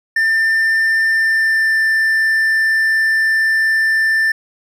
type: tone with pitch glide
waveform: triangle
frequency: 1792 to 1778.6 Hz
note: A6 to A6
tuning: +31 to +18 cents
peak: -10 dBFS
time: 0.16-4.32 s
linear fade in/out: 5 ms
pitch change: -13 cents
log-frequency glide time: 1.14-1.8 s
effects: none